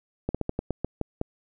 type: slowing click train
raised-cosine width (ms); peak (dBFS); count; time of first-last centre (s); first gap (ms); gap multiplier
2; -13; 9; 0.29-1.214; 56; 1.2
effects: none